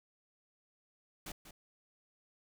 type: noise with echo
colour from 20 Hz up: pink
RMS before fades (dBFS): -44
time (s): 1.26-1.32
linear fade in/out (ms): 5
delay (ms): 190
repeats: 1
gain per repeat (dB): -10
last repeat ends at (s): 1.51
effects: none